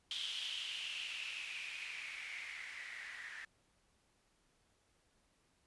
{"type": "noise with low-pass filter sweep", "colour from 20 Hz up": "violet", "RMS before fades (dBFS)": -45, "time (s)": [0.11, 3.45], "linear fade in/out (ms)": 2, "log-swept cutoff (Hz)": [3300, 1800], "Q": 6.7, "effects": ["pink hiss -75 dBFS RMS until 5.66 s", "resampled to 24000 Hz"]}